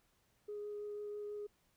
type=tone with vibrato; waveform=sine; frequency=415.3 Hz; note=G#4; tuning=in tune; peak=-40 dBFS; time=0.48-1.47 s; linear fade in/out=10 ms; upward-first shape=triangle; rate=6.1 Hz; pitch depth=9 cents each way; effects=tanh soft clip ceiling -37 dBFS + pink hiss -75 dBFS RMS until 1.76 s

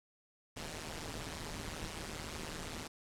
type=noise with amplitude modulation; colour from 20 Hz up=pink; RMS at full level=-39 dBFS; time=0.56-2.88 s; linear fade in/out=10 ms; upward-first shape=sine; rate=157 Hz; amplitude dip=95%; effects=low-pass 9000 Hz 12 dB/octave

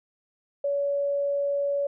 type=tone; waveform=sine; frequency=566 Hz; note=C#5; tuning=36 cents sharp; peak=-23 dBFS; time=0.64-1.87 s; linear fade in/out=5 ms; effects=none

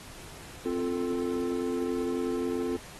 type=chord; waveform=triangle; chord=F major; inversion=second; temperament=equal; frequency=261.6 / 349.2 / 440 Hz; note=C4 / F4 / A4; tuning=0 / 0 / 0 cents; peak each=-30 / -30 / -31 dBFS; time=0.65-2.77 s; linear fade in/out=10 ms; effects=pink hiss -47 dBFS RMS until 2.99 s + AAC 32 kbps

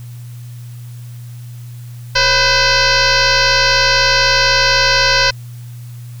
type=tone with frequency modulation; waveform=sine; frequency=1568 Hz; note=G6; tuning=in tune; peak=-9 dBFS; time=2.15-5.31 s; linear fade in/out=10 ms; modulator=512 Hz; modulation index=7.2; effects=added 120 Hz sine -28 dBFS peak until 6.2 s + white hiss -46 dBFS RMS until 6.2 s

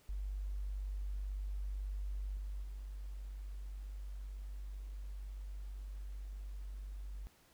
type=tone with level steps; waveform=sine; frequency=49 Hz; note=G1; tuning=in tune; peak=-37 / -39 / -42 dBFS; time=0.09-7.27 s; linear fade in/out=0 ms; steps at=2.37 / 2.63 s; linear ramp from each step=2 ms; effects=pink hiss -67 dBFS RMS until 7.53 s

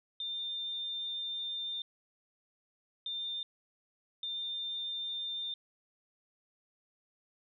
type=tone bursts at uneven times; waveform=sine; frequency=3603 Hz; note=A7; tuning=40 cents sharp; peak=-35 dBFS; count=3; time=0.2-1.82 / 3.06-3.43 / 4.23-5.54 s; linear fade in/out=2 ms; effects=none

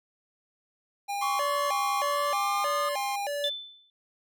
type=tone with vibrato; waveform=square; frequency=682 Hz; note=F5; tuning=41 cents flat; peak=-30 dBFS; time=1.08-3.5 s; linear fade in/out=20 ms; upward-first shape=square; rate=1.6 Hz; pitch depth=290 cents each way
type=tone; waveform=sawtooth; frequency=1058 Hz; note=C6; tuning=19 cents sharp; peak=-30 dBFS; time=1.21-3.16 s; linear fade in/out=5 ms
type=tone with pitch glide; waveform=triangle; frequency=1129 to 1217 Hz; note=C#6 to D#6; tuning=+31 to -39 cents; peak=-26 dBFS; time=1.22-2.89 s; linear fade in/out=5 ms; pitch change=+130 cents; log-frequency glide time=2.05-2.69 s
type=tone with exponential decay; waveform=sine; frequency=3520 Hz; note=A7; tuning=in tune; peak=-24 dBFS; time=3.44-3.9 s; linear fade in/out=1 ms; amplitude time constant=100 ms
effects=none

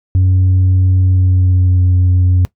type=tone with pitch glide; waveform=sine; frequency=92.8 to 90.68 Hz; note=F#2 to F#2; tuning=+6 to -34 cents; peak=-5 dBFS; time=0.15-2.45 s; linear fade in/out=0 ms; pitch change=-40 cents; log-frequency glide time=1.03-1.83 s; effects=noise-tail reverb RT60 0.1 s tail -22 dB re dry + tanh soft clip ceiling -6 dBFS

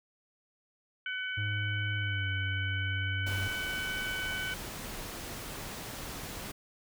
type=harmonic tone; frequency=753 Hz; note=F#5; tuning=30 cents sharp; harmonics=2 / 3 / 4; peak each=-35 / -40 / -40 dBFS; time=1.06-4.54 s; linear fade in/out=2 ms
type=tone with pitch glide; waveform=triangle; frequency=104.2 to 96.66 Hz; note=G#2 to G2; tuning=+6 to -24 cents; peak=-30 dBFS; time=1.37-3.48 s; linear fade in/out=10 ms; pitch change=-130 cents; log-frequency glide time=1.96-2.29 s
type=noise; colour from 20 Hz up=pink; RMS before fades=-41 dBFS; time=3.26-6.52 s; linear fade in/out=10 ms
effects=none

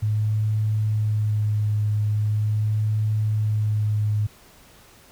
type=tone with vibrato; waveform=sine; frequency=106.5 Hz; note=G#2; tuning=44 cents sharp; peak=-19 dBFS; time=0.02-4.27 s; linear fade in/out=10 ms; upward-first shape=sine; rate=0.41 Hz; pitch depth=18 cents each way; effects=pink hiss -51 dBFS RMS until 5.11 s

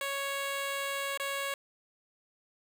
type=tone with dropouts; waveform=10% pulse; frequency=554.4 Hz; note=C#5; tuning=in tune; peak=-24 dBFS; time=0.01-1.54 s; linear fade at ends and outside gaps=2 ms; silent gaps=1.175-1.198 s; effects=none

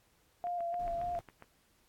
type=tone with vibrato; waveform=sine; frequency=694 Hz; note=F5; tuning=11 cents flat; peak=-33 dBFS; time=0.44-1.19 s; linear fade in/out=0 ms; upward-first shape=square; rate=3.5 Hz; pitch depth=25 cents each way
type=click train; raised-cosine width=0.5 ms; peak=-35 dBFS; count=8; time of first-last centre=0.47-1.424 s; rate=7.34 Hz
type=noise; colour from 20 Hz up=brown; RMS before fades=-48 dBFS; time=0.79-1.21 s; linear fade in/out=5 ms
effects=pink hiss -70 dBFS RMS until 1.88 s + AAC 64 kbps

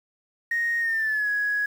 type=tone with pitch glide; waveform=sine; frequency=1864.7 to 1670.9 Hz; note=A#6 to G#6; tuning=0 to +10 cents; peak=-21 dBFS; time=0.51-1.66 s; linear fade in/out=5 ms; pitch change=-190 cents; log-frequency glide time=0.8-1.29 s; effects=tanh soft clip ceiling -18 dBFS + 8-bit

